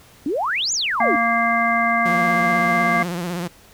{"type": "exponential two-way sweep", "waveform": "sine", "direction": "up then down", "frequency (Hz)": [261.6, 7320, 261.6], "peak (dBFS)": -19, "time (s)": [0.26, 1.16], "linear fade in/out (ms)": 2, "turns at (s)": 0.73}
{"type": "harmonic tone", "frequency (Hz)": 231.9, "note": "A#3", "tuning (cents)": -9, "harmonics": [1, 3, 5, 7, 9], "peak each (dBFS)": [-25, -21, -21, -25, -21], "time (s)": [1, 3.03], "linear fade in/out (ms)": 5}
{"type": "tone with vibrato", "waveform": "sawtooth", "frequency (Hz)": 174.8, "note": "F3", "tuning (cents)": 2, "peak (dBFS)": -20, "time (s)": [2.05, 3.48], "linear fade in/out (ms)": 10, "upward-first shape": "sine", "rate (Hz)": 16, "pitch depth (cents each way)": 73}
{"effects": ["pink hiss -49 dBFS RMS until 3.73 s"]}